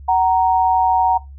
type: tone pair together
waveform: sine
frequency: 750.1 / 932.3 Hz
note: F#5 / A#5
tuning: +23 / 0 cents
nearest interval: major third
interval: 377 cents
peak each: -15 dBFS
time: 0.08-1.18 s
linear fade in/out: 10 ms
effects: noise-tail reverb RT60 0.2 s tail -19 dB re dry + added 69 Hz sine -34 dBFS peak until 1.38 s